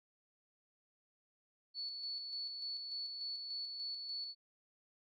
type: tone with tremolo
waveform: sine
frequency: 4435 Hz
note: C#8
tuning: in tune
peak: -39 dBFS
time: 1.74-4.35 s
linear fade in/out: 50 ms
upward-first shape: square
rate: 3.4 Hz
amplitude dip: 35%
effects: none